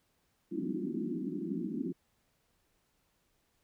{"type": "band-pass noise", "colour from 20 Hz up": "white", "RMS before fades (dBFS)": -36, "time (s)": [0.51, 1.93], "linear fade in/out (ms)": 10, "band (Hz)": [170, 360], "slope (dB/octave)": 96, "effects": ["pink hiss -75 dBFS RMS until 3.63 s"]}